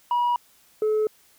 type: tone pair in turn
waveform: sine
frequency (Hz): 966 / 430.3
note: B5 / A4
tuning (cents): -39 / -39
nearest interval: octave + major second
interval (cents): 1400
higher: first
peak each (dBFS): -17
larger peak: neither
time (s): 0.11-0.36 / 0.82-1.07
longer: neither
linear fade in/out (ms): 2
effects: tanh soft clip ceiling -18 dBFS + white hiss -58 dBFS RMS until 1.38 s